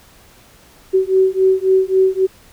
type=beating tone pair; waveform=sine; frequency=377.1 / 380.8 Hz; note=F#4 / F#4; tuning=+33 / +50 cents; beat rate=3.7 Hz; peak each=-14 dBFS; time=0.93-2.27 s; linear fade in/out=20 ms; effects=pink hiss -47 dBFS RMS until 2.52 s